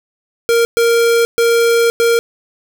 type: tone bursts at uneven times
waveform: square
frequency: 465.7 Hz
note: A#4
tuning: 2 cents flat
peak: -10 dBFS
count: 4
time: 0.49-0.65 / 0.77-1.25 / 1.38-1.9 / 2-2.19 s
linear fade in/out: 0 ms
effects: none